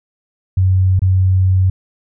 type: tone with dropouts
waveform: sine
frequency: 93.6 Hz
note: F#2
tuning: 20 cents sharp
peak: -9 dBFS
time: 0.57-1.7 s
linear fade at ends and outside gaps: 5 ms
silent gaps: 0.994-1.018 s
effects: none